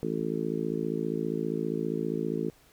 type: harmonic tone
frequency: 55 Hz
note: A1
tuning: in tune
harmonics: 3 / 4 / 5 / 6 / 7 / 8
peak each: -35 / -35 / -35 / -35 / -35 / -35 dBFS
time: 0.03-2.5 s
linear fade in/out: 0 ms
effects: pink hiss -60 dBFS RMS until 2.72 s